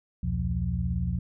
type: tone cluster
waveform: sine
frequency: 64.2 / 81.7 / 122.8 / 176.1 Hz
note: C2 / E2 / B2 / F3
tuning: -32 / -15 / -9 / +15 cents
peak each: -31 dBFS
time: 0.23-1.19 s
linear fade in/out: 5 ms
effects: none